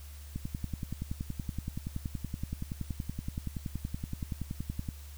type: click train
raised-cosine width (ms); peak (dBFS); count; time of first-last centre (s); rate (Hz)
5; -22; 49; 0.36-4.888; 10.6
effects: added 72 Hz sine -44 dBFS peak until 5.17 s + white hiss -55 dBFS RMS until 5.17 s